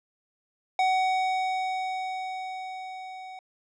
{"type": "tone with level ramp", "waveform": "square", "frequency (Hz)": 750, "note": "F#5", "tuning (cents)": 23, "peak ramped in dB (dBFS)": [-21, -40], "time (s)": [0.79, 3.39], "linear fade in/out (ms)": 2, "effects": ["low-pass 4000 Hz 12 dB/octave"]}